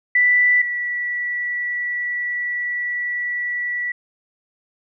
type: tone pair in turn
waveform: sine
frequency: 1975.5 / 1951.7 Hz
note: B6 / B6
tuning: 0 / -21 cents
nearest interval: unison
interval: 21 cents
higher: first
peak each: -12 / -21 dBFS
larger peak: first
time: 0.15-0.62 / 0.62-3.92 s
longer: second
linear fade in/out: 5 ms
effects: none